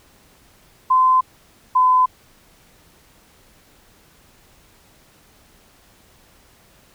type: tone pair in turn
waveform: sine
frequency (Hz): 1029 / 1014.8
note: C6 / B5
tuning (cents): -29 / +47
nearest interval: unison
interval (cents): 24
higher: first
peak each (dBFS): -11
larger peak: neither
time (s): 0.9-1.21 / 1.75-2.06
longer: neither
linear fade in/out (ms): 10
effects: pink hiss -53 dBFS RMS until 6.94 s